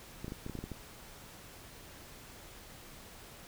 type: clicks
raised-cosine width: 3 ms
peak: -27 dBFS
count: 9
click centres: 0.245 / 0.281 / 0.321 / 0.464 / 0.497 / 0.553 / 0.589 / 0.64 / 0.717 s
effects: pink hiss -52 dBFS RMS until 3.47 s